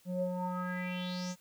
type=tone with low-pass filter sweep; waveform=square; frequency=180.8 Hz; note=F#3; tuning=40 cents flat; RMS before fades=-36 dBFS; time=0.05-1.36 s; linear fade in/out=50 ms; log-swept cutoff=380 to 7000 Hz; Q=6.1; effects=white hiss -65 dBFS RMS until 1.4 s